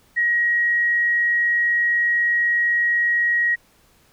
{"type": "tone", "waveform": "sine", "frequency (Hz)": 1896, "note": "A#6", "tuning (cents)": 29, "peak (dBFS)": -16, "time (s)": [0.16, 3.56], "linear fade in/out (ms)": 20, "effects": ["pink hiss -57 dBFS RMS until 4.12 s"]}